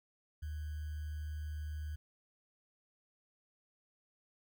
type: tone with sample-and-hold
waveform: sine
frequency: 76.1 Hz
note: D#2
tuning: 38 cents flat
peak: -38 dBFS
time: 0.42-1.96 s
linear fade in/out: 10 ms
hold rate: 1575 Hz
effects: none